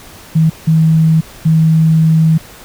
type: tone bursts at uneven times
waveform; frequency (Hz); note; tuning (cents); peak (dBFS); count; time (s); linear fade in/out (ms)
sine; 160; D#3; +49; -6; 3; 0.35-0.5 / 0.67-1.21 / 1.45-2.38; 10
effects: pink hiss -36 dBFS RMS until 2.64 s